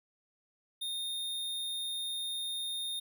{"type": "tone", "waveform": "square", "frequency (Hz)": 3664, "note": "A#7", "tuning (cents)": -31, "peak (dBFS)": -35, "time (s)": [0.81, 3], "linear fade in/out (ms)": 10, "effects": []}